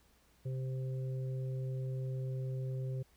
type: harmonic tone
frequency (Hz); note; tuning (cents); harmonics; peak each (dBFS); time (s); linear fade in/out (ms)
130.81; C3; 0; 1 / 3 / 4; -35 / -48 / -50; 0.45-3.03; 10
effects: added 60 Hz sine -70 dBFS peak until 3.16 s + pink hiss -69 dBFS RMS until 3.16 s